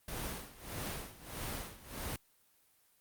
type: noise with tremolo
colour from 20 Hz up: pink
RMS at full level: -39 dBFS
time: 0.08-2.16 s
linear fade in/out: 2 ms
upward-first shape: sine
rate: 1.6 Hz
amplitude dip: 85%
effects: white hiss -70 dBFS RMS until 3 s + Opus 32 kbps